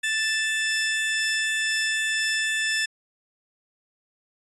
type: tone pair together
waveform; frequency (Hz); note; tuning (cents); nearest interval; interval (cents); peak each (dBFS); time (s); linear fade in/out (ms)
sawtooth; 1760 / 2641; A6 / E7; 0 / +3; perfect fifth; 703; -20 / -26; 0.03-2.86; 10
effects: resampled to 22050 Hz